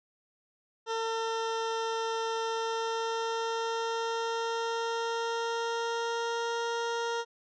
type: tone with pitch glide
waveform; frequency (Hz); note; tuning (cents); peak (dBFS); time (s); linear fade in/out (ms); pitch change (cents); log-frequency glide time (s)
20% pulse; 452.3 to 466.1; A4 to A#4; +48 to 0; -25; 0.86-7.25; 50; +52; 2.43-6.63
effects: resampled to 16000 Hz